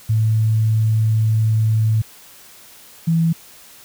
sine tone pair in turn, 110 / 164.81 Hz, A2 / E3, 0 / 0 cents, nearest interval perfect fifth, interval 700 cents, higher second, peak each -13 dBFS, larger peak neither, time 0.09-2.02 / 3.07-3.33 s, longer first, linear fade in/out 10 ms, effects white hiss -44 dBFS RMS until 3.84 s

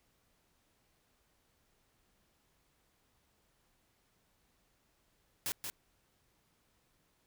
white noise with echo, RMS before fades -36 dBFS, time 5.46-5.52 s, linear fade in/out 0 ms, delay 180 ms, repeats 1, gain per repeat -5 dB, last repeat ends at 5.7 s, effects pink hiss -74 dBFS RMS until 7.26 s

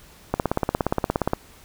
click train, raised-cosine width 1 ms, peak -6 dBFS, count 18, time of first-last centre 0.34-1.334 s, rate 17.1 Hz, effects pink hiss -50 dBFS RMS until 1.64 s

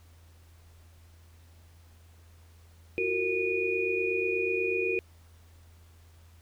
sine tone cluster, 344.7 / 372.8 / 461.5 / 2460 Hz, F4 / F#4 / A#4 / D#7, -23 / +13 / -17 / -20 cents, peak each -38 / -30 / -32 / -30 dBFS, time 2.98-4.99 s, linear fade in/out 0 ms, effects added 83 Hz sine -53 dBFS peak until 6.41 s + pink hiss -63 dBFS RMS until 6.41 s

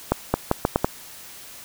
accelerating click train, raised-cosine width 1 ms, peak -3 dBFS, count 6, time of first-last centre 0.12-0.845 s, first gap 220 ms, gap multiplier 0.79, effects white hiss -42 dBFS RMS until 1.64 s

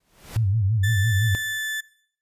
pink noise with exponential growth, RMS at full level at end -34 dBFS, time 0-0.37 s, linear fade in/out 5 ms, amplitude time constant 80 ms
sine tone with vibrato, 103.83 Hz, G#2, in tune, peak -18 dBFS, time 0.36-1.35 s, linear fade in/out 0 ms, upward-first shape sine, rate 5.9 Hz, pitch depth 170 cents each way
35% pulse tone with pitch glide, 1760 to 1748.9 Hz, A6 to A6, 0 to -11 cents, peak -24 dBFS, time 0.83-1.81 s, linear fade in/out 10 ms, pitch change -11 cents, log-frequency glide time 1.07-1.67 s
effects noise-tail reverb RT60 0.6 s tail -19 dB re dry + resampled to 32000 Hz

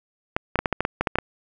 clicks, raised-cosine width 0.5 ms, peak -6 dBFS, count 11, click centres 0.365 / 0.557 / 0.59 / 0.658 / 0.727 / 0.806 / 0.851 / 1.01 / 1.072 / 1.156 / 1.186 s, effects none

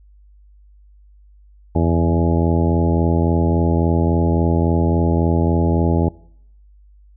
harmonic tone with a mistuned harmonic, 83.6 Hz, E2, 25 cents sharp, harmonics 1 / 2 / 3 / 4 / 5 / 6 / 7 / 8 / 10, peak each -17 / -20 / -22 / -22 / -25 / -30 / -28 / -30 / -28 dBFS, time 1.75-6.09 s, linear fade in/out 5 ms, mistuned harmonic 1, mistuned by +29 cents, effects noise-tail reverb RT60 0.7 s tail -23 dB re dry + added 50 Hz sine -45 dBFS peak until 7.16 s

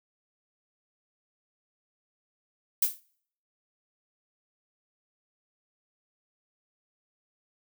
violet noise with exponential decay, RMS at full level -19 dBFS, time 2.82-3 s, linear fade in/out 5 ms, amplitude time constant 37 ms, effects noise-tail reverb RT60 0.6 s tail -24 dB re dry

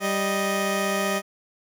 15% pulse tone pair together, 195.58 / 622.3 Hz, G3 / D#5, -4 / 0 cents, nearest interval octave + minor sixth, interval 2004 cents, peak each -19 dBFS, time 0-1.22 s, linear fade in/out 50 ms, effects none

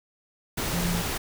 sine tone in noise, 173.6 Hz, F3, 10 cents flat, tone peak -27 dBFS, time 0.73-1.02 s, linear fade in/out 10 ms, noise pink, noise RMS -29 dBFS, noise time 0.57-1.18 s, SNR -1 dB, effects none

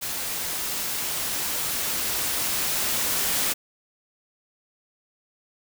white noise with level ramp, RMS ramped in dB -30 to -24 dBFS, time 0.01-3.54 s, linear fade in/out 20 ms, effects none

